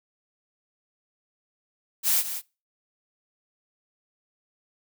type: noise with echo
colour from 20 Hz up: blue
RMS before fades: -22 dBFS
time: 2.03-2.24 s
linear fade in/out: 50 ms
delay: 180 ms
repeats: 1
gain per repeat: -10 dB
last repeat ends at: 2.42 s
effects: noise-tail reverb RT60 0.3 s tail -23 dB re dry